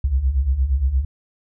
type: beating tone pair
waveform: sine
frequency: 60.7 / 69.3 Hz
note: B1 / C#2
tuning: -29 / 0 cents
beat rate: 8.6 Hz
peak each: -22 / -17 dBFS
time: 0.04-1.05 s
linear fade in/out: 5 ms
effects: none